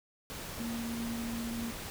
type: tone in noise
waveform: sine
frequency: 232 Hz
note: A#3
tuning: 8 cents flat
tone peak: -35 dBFS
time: 0.6-1.71 s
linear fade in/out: 0 ms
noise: pink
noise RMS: -42 dBFS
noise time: 0.3-1.9 s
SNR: +4 dB
effects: none